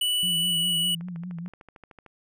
square tone with pitch glide, 2960 to 2943 Hz, F#7 to F#7, 0 to -10 cents, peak -23 dBFS, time 0.01-0.95 s, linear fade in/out 5 ms, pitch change -10 cents, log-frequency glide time 0.45-0.63 s
sine tone with vibrato, 173.9 Hz, F3, 7 cents flat, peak -32 dBFS, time 0.23-1.48 s, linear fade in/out 0 ms, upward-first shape triangle, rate 5 Hz, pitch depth 98 cents each way
click train, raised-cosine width 0.5 ms, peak -32 dBFS, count 15, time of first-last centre 1.01-2.063 s, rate 13.3 Hz
effects none

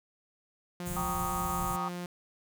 sawtooth tone, 176.8 Hz, F3, 22 cents sharp, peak -32 dBFS, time 0.8-2.06 s, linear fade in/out 2 ms
pink band-stop noise, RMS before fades -38 dBFS, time 0.85-1.77 s, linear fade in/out 20 ms, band 210 to 6300 Hz, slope 96 dB/octave
sine chord, Eb dominant seventh, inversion first, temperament just, 777.8 / 933.4 / 1120.1 / 1244.5 Hz, G5 / Bb5 / Db6 / Eb6, -14 / +2 / +18 / 0 cents, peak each -37 / -39 / -39 / -35 dBFS, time 0.96-1.89 s, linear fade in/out 10 ms
effects none

